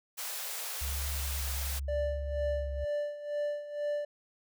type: high-pass noise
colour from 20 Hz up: white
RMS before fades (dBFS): -38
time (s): 0.17-1.8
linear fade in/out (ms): 20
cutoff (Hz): 450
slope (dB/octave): 48
type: tone with vibrato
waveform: sine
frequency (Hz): 69.3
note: C#2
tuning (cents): 0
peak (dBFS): -33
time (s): 0.81-2.85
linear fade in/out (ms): 10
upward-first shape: triangle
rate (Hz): 0.9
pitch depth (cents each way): 24
type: tone with tremolo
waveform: triangle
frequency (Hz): 587.3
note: D5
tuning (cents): 0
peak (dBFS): -27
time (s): 1.88-4.05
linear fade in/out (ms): 5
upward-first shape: sine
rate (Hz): 2.1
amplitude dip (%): 75
effects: none